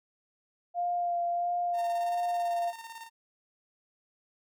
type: tone with vibrato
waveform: sine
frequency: 698.5 Hz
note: F5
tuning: in tune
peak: -27 dBFS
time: 0.74-2.73 s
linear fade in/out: 50 ms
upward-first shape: sine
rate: 1.5 Hz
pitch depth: 15 cents each way
type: tone with tremolo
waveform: sawtooth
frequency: 912 Hz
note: A#5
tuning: 38 cents flat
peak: -37 dBFS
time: 1.73-3.1 s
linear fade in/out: 50 ms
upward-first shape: square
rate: 18 Hz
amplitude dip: 50%
effects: none